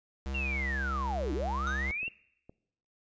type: tone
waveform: square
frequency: 67.3 Hz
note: C2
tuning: 49 cents sharp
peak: -34 dBFS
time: 0.26-1.91 s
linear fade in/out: 0 ms
type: linear two-way sweep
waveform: sine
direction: down then up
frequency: 2794 to 277.2 to 2794 Hz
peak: -32 dBFS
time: 0.34-2.09 s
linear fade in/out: 10 ms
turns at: 1.33 s
type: tone with exponential decay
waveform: square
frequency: 1244.5 Hz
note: D#6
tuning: in tune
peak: -34 dBFS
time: 1.67-2.02 s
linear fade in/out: 1 ms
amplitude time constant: 74 ms
type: clicks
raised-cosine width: 2 ms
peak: -36 dBFS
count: 3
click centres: 2.031 / 2.08 / 2.495 s
effects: noise-tail reverb RT60 0.8 s tail -22 dB re dry + resampled to 16000 Hz